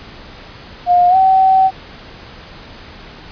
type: tone with pitch glide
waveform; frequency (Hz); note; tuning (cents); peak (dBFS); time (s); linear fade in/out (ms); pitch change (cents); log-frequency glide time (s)
sine; 711 to 762; F5 to G5; +31 to -49; -7; 0.86-1.71; 50; +120; 1.09-1.16
effects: pink hiss -36 dBFS RMS until 3.31 s + resampled to 11025 Hz